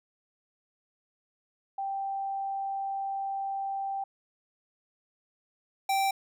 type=tone pair in turn; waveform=sine / square; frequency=784 / 780.3 Hz; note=G5 / G5; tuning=0 / -8 cents; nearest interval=unison; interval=8 cents; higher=first; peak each=-30 / -25 dBFS; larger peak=second; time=1.78-4.04 / 5.89-6.11 s; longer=first; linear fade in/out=5 ms; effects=none